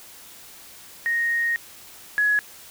sine tone pair in turn, 1864.7 / 1683.2 Hz, A#6 / G#6, 0 / +23 cents, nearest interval major second, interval 177 cents, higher first, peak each -20 / -17 dBFS, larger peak second, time 1.06-1.56 / 2.18-2.39 s, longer first, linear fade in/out 0 ms, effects white hiss -45 dBFS RMS until 2.7 s

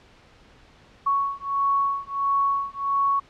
sine beating tone pair, 1111 / 1112.5 Hz, C#6 / C#6, +4 / +6 cents, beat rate 1.5 Hz, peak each -24 dBFS, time 1.06-3.2 s, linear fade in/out 10 ms, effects pink hiss -53 dBFS RMS until 3.29 s + low-pass 4000 Hz 12 dB/octave

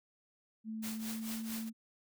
sine tone with pitch glide, 220 to 223.8 Hz, A3 to A3, 0 to +30 cents, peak -38 dBFS, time 0.64-1.73 s, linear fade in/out 50 ms, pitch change +30 cents, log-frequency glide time 0.86-1.37 s
white noise with tremolo, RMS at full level -42 dBFS, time 0.82-1.7 s, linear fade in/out 20 ms, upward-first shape triangle, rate 4.5 Hz, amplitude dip 85%
effects none

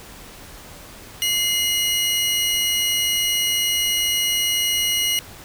sawtooth tone pair together, 2086 / 2900 Hz, C7 / F#7, -6 / -35 cents, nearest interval tritone, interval 571 cents, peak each -23 / -16 dBFS, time 1.22-5.19 s, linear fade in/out 0 ms, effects pink hiss -41 dBFS RMS until 5.44 s

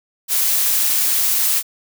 blue noise, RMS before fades -17 dBFS, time 0.28-1.63 s, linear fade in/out 50 ms, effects none

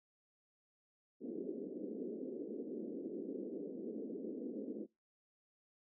pink band-pass noise, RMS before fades -44 dBFS, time 1.2-4.87 s, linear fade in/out 50 ms, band 220 to 470 Hz, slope 48 dB/octave, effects noise-tail reverb RT60 0.2 s tail -22 dB re dry

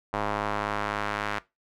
square tone with band-pass filter sweep, 51.91 Hz, G#1, in tune, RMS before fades -30 dBFS, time 0.13-1.39 s, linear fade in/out 5 ms, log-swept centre 930 to 1600 Hz, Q 1.2, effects noise-tail reverb RT60 0.2 s tail -18 dB re dry

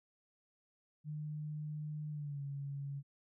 sine tone with pitch glide, 151.3 to 140.35 Hz, D#3 to C#3, -48 to +22 cents, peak -39 dBFS, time 1.04-3.03 s, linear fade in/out 50 ms, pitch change -130 cents, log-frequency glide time 2.1-2.42 s, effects none

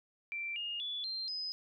sine tone with pitch steps, 2349 / 2842 / 3439 / 4161 / 5035 Hz, D7 / F7 / A7 / C8 / D#8, 0 / +30 / -40 / -10 / +20 cents, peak -36 dBFS, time 0.32-1.52 s, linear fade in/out 0 ms, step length 240 ms, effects none

